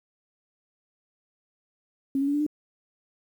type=tone with pitch steps; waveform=sine; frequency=271.6 / 278.6 / 285.8 / 293.1 / 300.7 Hz; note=C#4 / C#4 / D4 / D4 / D4; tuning=-35 / +9 / -47 / -3 / +41 cents; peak=-22 dBFS; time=2.15-2.465 s; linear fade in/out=2 ms; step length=63 ms; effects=9-bit